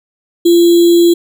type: tone with sample-and-hold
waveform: sine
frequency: 342.8 Hz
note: F4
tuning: 32 cents flat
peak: -4 dBFS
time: 0.45-1.14 s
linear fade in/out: 10 ms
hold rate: 3675 Hz
effects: none